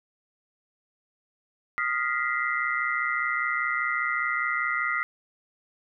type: tone cluster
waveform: sine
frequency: 1241 / 1395 / 1939 / 2064 Hz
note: D#6 / F6 / B6 / C7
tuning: -5 / -2 / -32 / -24 cents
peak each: -30 dBFS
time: 1.78-5.03 s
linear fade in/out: 0 ms
effects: none